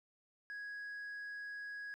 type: tone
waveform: sine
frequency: 1661.2 Hz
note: G#6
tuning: in tune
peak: -40 dBFS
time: 0.5-1.94 s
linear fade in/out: 0 ms
effects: tanh soft clip ceiling -42 dBFS + 13-bit